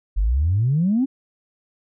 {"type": "exponential sweep", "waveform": "sine", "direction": "up", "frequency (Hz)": [44.48, 279.6], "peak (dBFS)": -15, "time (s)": [0.16, 1.06], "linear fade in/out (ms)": 20, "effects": ["tanh soft clip ceiling -11 dBFS"]}